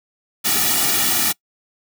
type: noise with comb filter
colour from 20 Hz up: white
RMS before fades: -18 dBFS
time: 0.44-1.33 s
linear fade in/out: 20 ms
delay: 1.9 ms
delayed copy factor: -1
effects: noise-tail reverb RT60 0.1 s tail -24 dB re dry